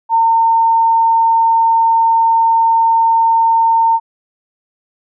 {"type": "tone", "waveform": "sine", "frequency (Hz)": 910, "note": "A#5", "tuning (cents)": -42, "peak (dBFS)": -8, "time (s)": [0.09, 4], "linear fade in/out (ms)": 50, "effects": []}